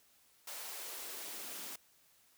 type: noise with high-pass filter sweep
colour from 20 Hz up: white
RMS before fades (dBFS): -45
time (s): 0.47-1.76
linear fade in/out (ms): 5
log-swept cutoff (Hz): 610 to 210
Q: 1.4
effects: white hiss -68 dBFS RMS until 2.37 s